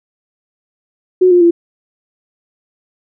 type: tone with pitch steps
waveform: sine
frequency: 367.4 / 354.1 / 341.4 Hz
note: F#4 / F4 / F4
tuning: -12 / +24 / -39 cents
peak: -5 dBFS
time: 1.21-1.51 s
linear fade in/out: 10 ms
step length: 100 ms
effects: none